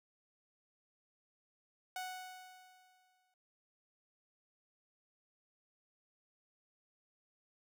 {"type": "tone with exponential decay", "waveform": "sawtooth", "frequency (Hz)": 740, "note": "F#5", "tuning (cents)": 0, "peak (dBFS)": -35, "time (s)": [1.96, 3.34], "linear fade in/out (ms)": 2, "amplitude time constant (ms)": 300, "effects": []}